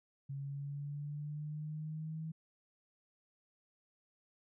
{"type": "exponential sweep", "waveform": "sine", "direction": "up", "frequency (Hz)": [138, 160.3], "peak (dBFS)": -39, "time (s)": [0.29, 2.32], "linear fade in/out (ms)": 10, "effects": []}